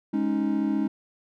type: chord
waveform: triangle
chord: Ab suspended fourth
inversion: none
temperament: just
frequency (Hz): 207.7 / 276.9 / 311.5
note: Ab3 / Db4 / Eb4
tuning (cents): 0 / -2 / +2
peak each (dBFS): -25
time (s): 0.13-0.88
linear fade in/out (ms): 10
effects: none